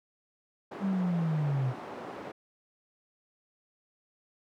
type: band-pass noise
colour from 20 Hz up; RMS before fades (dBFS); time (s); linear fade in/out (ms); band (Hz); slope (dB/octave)
white; -42; 0.71-2.32; 10; 180 to 830; 12
type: linear sweep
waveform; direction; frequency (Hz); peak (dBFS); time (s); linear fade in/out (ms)
sine; down; 200 to 123.47; -26; 0.8-1.74; 50
effects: none